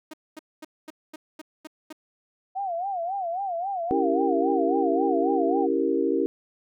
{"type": "tone bursts", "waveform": "sawtooth", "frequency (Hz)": 311.1, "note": "D#4", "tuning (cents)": 0, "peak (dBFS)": -33, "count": 8, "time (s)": [0.11, 1.928], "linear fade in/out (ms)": 5, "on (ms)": 26, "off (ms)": 230}
{"type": "tone with vibrato", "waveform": "sine", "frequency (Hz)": 732, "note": "F#5", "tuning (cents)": -19, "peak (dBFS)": -26, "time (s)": [2.55, 5.67], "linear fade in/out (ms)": 20, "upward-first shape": "sine", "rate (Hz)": 3.7, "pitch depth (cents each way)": 160}
{"type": "chord", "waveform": "sine", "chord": "C# diminished seventh", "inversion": "none", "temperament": "equal", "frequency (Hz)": [277.2, 329.6, 392, 466.2], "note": ["C#4", "E4", "G4", "Bb4"], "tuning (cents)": [0, 0, 0, 0], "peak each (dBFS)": [-27, -26, -26, -27], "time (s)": [3.91, 6.26], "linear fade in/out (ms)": 0}
{"effects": []}